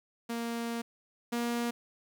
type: tone pair in turn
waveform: sawtooth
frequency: 233.1 / 237.2 Hz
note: A#3 / A#3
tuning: 0 / +30 cents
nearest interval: unison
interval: 30 cents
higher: second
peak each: -29 / -26 dBFS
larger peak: second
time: 0.29-0.82 / 1.32-1.71 s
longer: first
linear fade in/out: 10 ms
effects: 11-bit